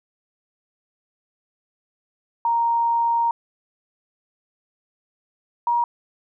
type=tone pair in turn; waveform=sine; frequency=932.3 / 949.1 Hz; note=A#5 / A#5; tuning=0 / +31 cents; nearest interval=unison; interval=31 cents; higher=second; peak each=-17 dBFS; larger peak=neither; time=2.45-3.31 / 5.67-5.84 s; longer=first; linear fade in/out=2 ms; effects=none